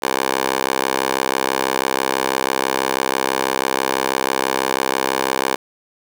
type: tone with high-pass filter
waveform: 10% pulse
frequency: 66.1 Hz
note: C2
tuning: 18 cents sharp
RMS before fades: -20 dBFS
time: 0.02-5.56 s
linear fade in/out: 10 ms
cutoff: 590 Hz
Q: 1.4
effects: none